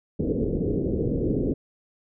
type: low-pass noise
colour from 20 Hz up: white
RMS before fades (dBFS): -25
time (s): 0.19-1.54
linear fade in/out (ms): 10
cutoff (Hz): 470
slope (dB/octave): 48
effects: none